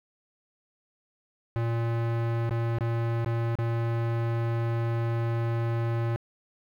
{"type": "tone with dropouts", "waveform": "square", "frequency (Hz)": 116, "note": "A#2", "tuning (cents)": -8, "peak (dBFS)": -26, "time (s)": [1.56, 6.16], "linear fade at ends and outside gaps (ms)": 0, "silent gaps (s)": [[2.494, 2.509], [2.785, 2.808], [3.246, 3.261], [3.554, 3.587]], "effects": ["low-pass 2000 Hz 12 dB/octave", "9-bit"]}